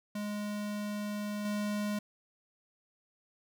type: tone with level steps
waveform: square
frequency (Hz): 207.7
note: G#3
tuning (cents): 0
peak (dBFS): -35 / -32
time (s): 0.15-1.99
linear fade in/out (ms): 5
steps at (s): 1.45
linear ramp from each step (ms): 2
effects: none